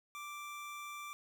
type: tone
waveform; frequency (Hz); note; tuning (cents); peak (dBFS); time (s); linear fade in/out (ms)
25% pulse; 1174.7; D6; 0; -40; 0.15-1.13; 0
effects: none